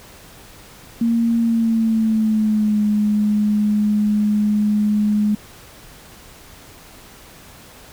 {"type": "tone with pitch glide", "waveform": "sine", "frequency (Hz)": [231.4, 209.8], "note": ["A#3", "G#3"], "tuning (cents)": [-13, 18], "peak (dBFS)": -14, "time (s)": [1.01, 5.35], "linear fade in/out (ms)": 5, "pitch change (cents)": -169, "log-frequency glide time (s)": [1.39, 2.82], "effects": ["pink hiss -43 dBFS RMS until 7.92 s"]}